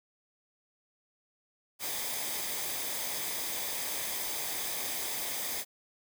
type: noise with comb filter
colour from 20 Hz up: white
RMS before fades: -35 dBFS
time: 1.79-5.65 s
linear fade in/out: 50 ms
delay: 0.71 ms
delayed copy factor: -0.5
effects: none